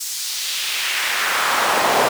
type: noise with high-pass filter sweep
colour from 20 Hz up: brown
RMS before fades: -20 dBFS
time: 0-2.09 s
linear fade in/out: 10 ms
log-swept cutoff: 6700 to 570 Hz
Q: 1.4
effects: none